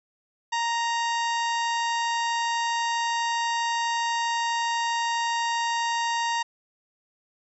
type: harmonic tone with a mistuned harmonic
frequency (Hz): 932.3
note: A#5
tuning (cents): 0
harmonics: 1 / 2 / 3 / 4 / 5 / 6 / 7 / 8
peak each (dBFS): -25 / -31 / -35 / -37 / -39 / -41 / -42 / -43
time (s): 0.52-6.43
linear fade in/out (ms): 10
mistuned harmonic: 7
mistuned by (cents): -61
effects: none